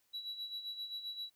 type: tone with tremolo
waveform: sine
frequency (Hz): 3918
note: B7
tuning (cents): -15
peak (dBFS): -36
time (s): 0.13-1.3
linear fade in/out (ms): 20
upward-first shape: sine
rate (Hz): 7.6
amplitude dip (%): 70
effects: tanh soft clip ceiling -37 dBFS + white hiss -75 dBFS RMS until 1.35 s

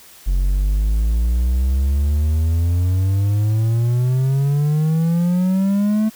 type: exponential sweep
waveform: triangle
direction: up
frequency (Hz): 44.14 to 220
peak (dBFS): -12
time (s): 0.26-6.1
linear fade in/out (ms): 20
effects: white hiss -44 dBFS RMS until 6.15 s

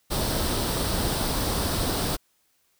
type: noise with comb filter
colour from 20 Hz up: pink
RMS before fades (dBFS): -26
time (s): 0.1-2.17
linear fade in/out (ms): 20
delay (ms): 0.22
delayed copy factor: +0.5
effects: white hiss -68 dBFS RMS until 2.79 s

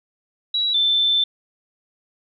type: tone pair in turn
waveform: sine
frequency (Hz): 3896 / 3539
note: B7 / A7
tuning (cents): -24 / +9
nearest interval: major second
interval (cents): 167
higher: first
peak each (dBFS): -18 / -15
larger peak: second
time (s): 0.54-0.74 / 0.74-1.24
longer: second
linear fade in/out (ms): 5
effects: none

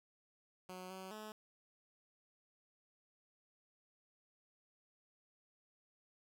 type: tone with pitch steps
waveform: 10% pulse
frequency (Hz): 184 / 188.6 / 214.7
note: F#3 / F#3 / A3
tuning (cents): -9 / +33 / -42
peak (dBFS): -39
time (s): 0.69-1.32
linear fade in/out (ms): 2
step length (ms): 210
effects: none

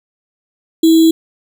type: tone with sample-and-hold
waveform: sine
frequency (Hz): 324.9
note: E4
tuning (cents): -25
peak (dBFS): -5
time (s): 0.83-1.11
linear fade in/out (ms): 5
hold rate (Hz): 3675
effects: none

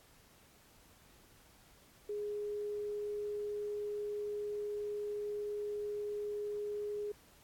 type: tone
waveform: sine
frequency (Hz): 415.3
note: G#4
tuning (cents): 0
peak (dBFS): -36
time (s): 2.09-7.12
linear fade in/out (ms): 5
effects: pink hiss -63 dBFS RMS until 7.43 s + AAC 64 kbps

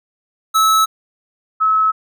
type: tone pair in turn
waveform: square / sine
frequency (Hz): 1300 / 1293.2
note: E6 / E6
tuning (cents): -24 / -34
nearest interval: unison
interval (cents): 10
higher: first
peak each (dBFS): -11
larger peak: neither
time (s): 0.54-0.86 / 1.6-1.92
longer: neither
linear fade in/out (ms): 20
effects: none

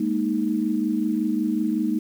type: chord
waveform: sine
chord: Ab suspended second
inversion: none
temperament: equal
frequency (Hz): 207.7 / 233.1 / 311.1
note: Ab3 / Bb3 / Eb4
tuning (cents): 0 / 0 / 0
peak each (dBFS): -26 / -25 / -24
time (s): 0-1.99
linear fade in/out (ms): 5
effects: 8-bit

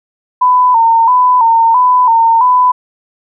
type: tone with vibrato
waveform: sine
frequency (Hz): 955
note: A#5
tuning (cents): +42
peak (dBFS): -5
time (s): 0.41-2.72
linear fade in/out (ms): 10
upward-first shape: square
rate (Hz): 1.5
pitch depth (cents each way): 79
effects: none

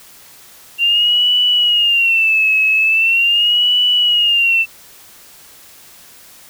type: tone with vibrato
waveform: sine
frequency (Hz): 2761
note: F7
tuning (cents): -20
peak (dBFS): -10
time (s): 0.78-4.66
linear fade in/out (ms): 50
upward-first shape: sine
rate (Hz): 0.41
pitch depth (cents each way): 120
effects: white hiss -42 dBFS RMS until 6.49 s

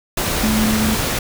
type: tone in noise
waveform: sine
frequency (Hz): 217.2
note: A3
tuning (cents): -22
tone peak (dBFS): -16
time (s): 0.43-0.95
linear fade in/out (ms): 5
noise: pink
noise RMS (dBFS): -20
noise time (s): 0.17-1.19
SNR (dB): +1
effects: none

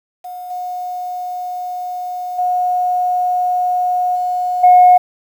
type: tone with level steps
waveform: sine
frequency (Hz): 724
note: F#5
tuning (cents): -38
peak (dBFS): -26 / -21 / -13 / -15 / -3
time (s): 0.24-4.98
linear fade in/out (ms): 10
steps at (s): 0.5 / 2.38 / 4.15 / 4.63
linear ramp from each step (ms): 10
effects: tanh soft clip ceiling 0 dBFS + 7-bit

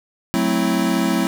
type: chord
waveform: square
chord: F# half-diminished seventh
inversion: none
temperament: equal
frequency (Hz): 185 / 220 / 261.6 / 329.6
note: F#3 / A3 / C4 / E4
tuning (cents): 0 / 0 / 0 / 0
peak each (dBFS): -23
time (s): 0.34-1.27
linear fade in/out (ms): 0
effects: none

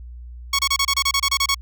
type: tone bursts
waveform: 10% pulse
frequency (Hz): 1108.7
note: C#6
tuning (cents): 0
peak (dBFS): -8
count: 12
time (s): 0.53-1.546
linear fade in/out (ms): 5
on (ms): 59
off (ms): 28
effects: added 60 Hz sine -34 dBFS peak until 1.61 s

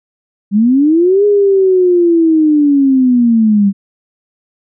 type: linear two-way sweep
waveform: sine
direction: up then down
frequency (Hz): 194 to 415.3 to 194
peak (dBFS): -6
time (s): 0.51-3.73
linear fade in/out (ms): 50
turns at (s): 1.25
effects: none

